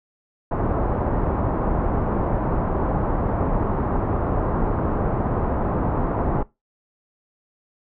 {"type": "low-pass noise", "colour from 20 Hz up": "pink", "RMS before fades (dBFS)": -22, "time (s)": [0.51, 6.43], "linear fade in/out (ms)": 5, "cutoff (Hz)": 1100, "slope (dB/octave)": 24, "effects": ["noise-tail reverb RT60 0.2 s tail -19 dB re dry"]}